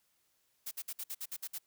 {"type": "noise bursts", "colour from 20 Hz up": "blue", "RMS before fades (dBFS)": -40, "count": 9, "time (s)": [0.66, 1.585], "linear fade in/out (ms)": 10, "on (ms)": 53, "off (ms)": 56, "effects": ["white hiss -75 dBFS RMS until 1.66 s"]}